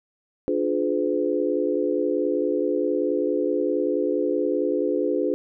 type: chord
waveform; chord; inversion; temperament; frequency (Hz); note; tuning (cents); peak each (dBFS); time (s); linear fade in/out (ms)
sine; D diminished seventh; none; just; 293.7 / 352.4 / 422.9 / 507.5; D4 / F4 / Ab4 / Cb5; 0 / +16 / +31 / +47; -26; 0.48-5.34; 0
effects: none